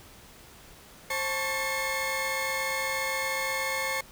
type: tone cluster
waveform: 40% pulse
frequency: 531 / 879 / 1116 / 1775 / 2164 Hz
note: C5 / A5 / C#6 / A6 / C#7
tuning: +25 / -2 / +11 / +15 / -42 cents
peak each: -34 / -36 / -36 / -36 / -30 dBFS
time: 1.1-4.01 s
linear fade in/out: 5 ms
effects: pink hiss -51 dBFS RMS until 4.11 s